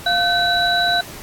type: tone cluster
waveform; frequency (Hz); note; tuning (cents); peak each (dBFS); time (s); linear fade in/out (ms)
sine; 700 / 1525 / 3933; F5 / G6 / B7; +4 / -48 / -8; -19; 0.06-1.01; 5
effects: pink hiss -36 dBFS RMS until 1.22 s + AAC 64 kbps